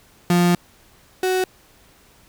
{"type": "tone pair in turn", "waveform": "35% pulse", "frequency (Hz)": [175.4, 371.7], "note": ["F3", "F#4"], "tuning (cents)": [8, 8], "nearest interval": "octave + minor second", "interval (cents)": 1300, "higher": "second", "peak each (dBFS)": [-12, -16], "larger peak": "first", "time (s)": [[0.3, 0.55], [1.23, 1.44]], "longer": "first", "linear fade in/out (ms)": 2, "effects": ["pink hiss -53 dBFS RMS until 2.28 s"]}